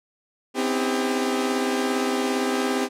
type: tone cluster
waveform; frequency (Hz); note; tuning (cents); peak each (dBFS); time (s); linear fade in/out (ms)
sawtooth; 256.3 / 273.8 / 320.8 / 400.7; C4 / C#4 / E4 / G4; -36 / -21 / -47 / +38; -21 / -29 / -27 / -22; 0.54-2.89; 50
effects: low-pass 11000 Hz 12 dB/octave